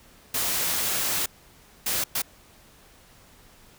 white noise bursts at uneven times, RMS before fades -26 dBFS, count 3, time 0.34-1.26 / 1.86-2.04 / 2.15-2.22 s, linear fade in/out 5 ms, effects pink hiss -54 dBFS RMS until 3.78 s

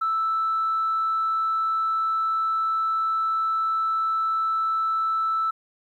sine tone, 1318.5 Hz, E6, in tune, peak -20 dBFS, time 0.01-5.51 s, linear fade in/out 10 ms, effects tanh soft clip ceiling -17 dBFS + 10-bit

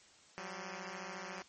5% pulse beating tone pair, 179 / 193 Hz, F3 / G3, +43 / -27 cents, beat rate 14 Hz, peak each -35 / -34 dBFS, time 0.38-1.42 s, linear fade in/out 0 ms, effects white hiss -62 dBFS RMS until 1.48 s + MP3 32 kbps

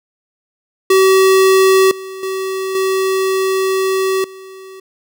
square tone with level steps, 381.3 Hz, G4, 48 cents flat, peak -8 / -27 / -19 / -14 / -33 dBFS, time 0.9-4.8 s, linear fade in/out 5 ms, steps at 1.91 / 2.23 / 2.75 / 4.24 s, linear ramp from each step 2 ms, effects none

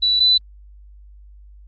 sine tone pair in turn, 3951 / 3992 Hz, B7 / B7, 0 / +18 cents, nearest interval unison, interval 18 cents, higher second, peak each -14 / -11 dBFS, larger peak second, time 0.02-0.2 / 0.2-0.38 s, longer neither, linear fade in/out 10 ms, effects added 50 Hz sine -41 dBFS peak until 1.67 s + Opus 24 kbps

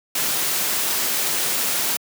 white noise, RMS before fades -22 dBFS, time 0.15-1.97 s, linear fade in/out 5 ms, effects high-pass 150 Hz 12 dB/octave

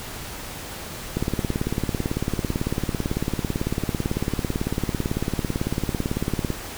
click train, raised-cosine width 3 ms, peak -10 dBFS, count 97, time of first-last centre 1.17-6.503 s, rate 18 Hz, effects pink hiss -35 dBFS RMS until 6.77 s

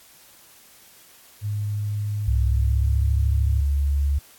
sine tone, 103.83 Hz, G#2, in tune, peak -23 dBFS, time 1.41-3.64 s, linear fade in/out 50 ms
sine tone with pitch glide, 65.41 to 70.51 Hz, C2 to C#2, 0 to +30 cents, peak -18 dBFS, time 2.27-4.19 s, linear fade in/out 10 ms, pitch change +130 cents, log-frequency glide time 2.46-3.07 s
effects white hiss -51 dBFS RMS until 4.38 s + AAC 64 kbps

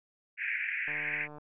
white band-pass noise, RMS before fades -34 dBFS, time 0.37-1.28 s, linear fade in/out 50 ms, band 1600 to 2500 Hz, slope 96 dB/octave
click train, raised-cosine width 1 ms, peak -34 dBFS, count 76, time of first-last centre 0.88-1.383 s, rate 149 Hz
effects none

